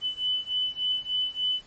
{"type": "beating tone pair", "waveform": "sine", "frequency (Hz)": [3000, 3003.4], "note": ["F#7", "F#7"], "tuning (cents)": [23, 25], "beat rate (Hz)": 3.4, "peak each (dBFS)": [-28, -29], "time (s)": [0.01, 1.62], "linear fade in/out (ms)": 50, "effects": ["pink hiss -55 dBFS RMS until 1.66 s", "MP3 32 kbps"]}